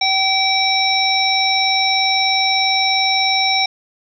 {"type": "harmonic tone with a mistuned harmonic", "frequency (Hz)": 769, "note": "G5", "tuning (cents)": -33, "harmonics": [1, 3, 5, 7], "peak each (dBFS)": [-19, -19, -19, -19], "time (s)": [0.01, 3.66], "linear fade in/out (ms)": 5, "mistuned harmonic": 7, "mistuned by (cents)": 29, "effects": []}